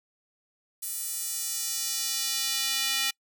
square tone with high-pass filter sweep, 268.5 Hz, C4, 45 cents sharp, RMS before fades -30 dBFS, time 0.82-3.11 s, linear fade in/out 10 ms, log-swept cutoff 10000 to 2800 Hz, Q 1.2, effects noise-tail reverb RT60 0.1 s tail -26 dB re dry

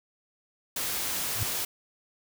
white noise, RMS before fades -31 dBFS, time 0.76-1.65 s, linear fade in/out 5 ms
sine tone with exponential growth, 103.83 Hz, G#2, in tune, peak -23 dBFS, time 1.32-1.43 s, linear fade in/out 0 ms, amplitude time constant 23 ms
effects none

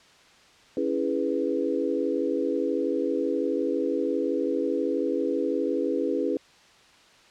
sine chord, C# minor seventh, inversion none, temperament equal, 277.2 / 329.6 / 415.3 / 493.9 Hz, C#4 / E4 / G#4 / B4, 0 / 0 / 0 / 0 cents, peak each -29 dBFS, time 0.77-6.37 s, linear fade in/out 2 ms, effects white hiss -55 dBFS RMS until 7.3 s + low-pass 5000 Hz 12 dB/octave

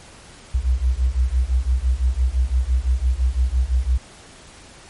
sine beating tone pair, 60 / 65.9 Hz, B1 / C2, -49 / +13 cents, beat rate 5.9 Hz, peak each -19 dBFS, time 0.54-3.98 s, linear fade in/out 10 ms, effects pink hiss -44 dBFS RMS until 4.89 s + MP3 48 kbps

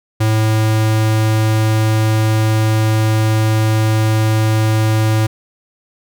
square tone, 109.4 Hz, A2, 9 cents flat, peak -12 dBFS, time 0.2-5.27 s, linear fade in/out 10 ms, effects none

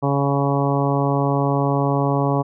harmonic tone, 140 Hz, C#3, 18 cents sharp, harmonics 1 / 2 / 3 / 4 / 5 / 6 / 7 / 8, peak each -20 / -23 / -25 / -26 / -27 / -28 / -28 / -29 dBFS, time 0.02-2.43 s, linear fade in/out 20 ms, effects none

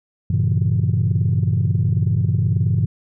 sine chord, G diminished seventh, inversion none, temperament equal with one note detuned, 98 / 116.54 / 138.59 / 166.83 Hz, G2 / Bb2 / Db3 / Fb3, 0 / 0 / 0 / +21 cents, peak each -18 / -19 / -21 / -22 dBFS, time 0.3-2.86 s, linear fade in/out 5 ms, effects tanh soft clip ceiling -9 dBFS

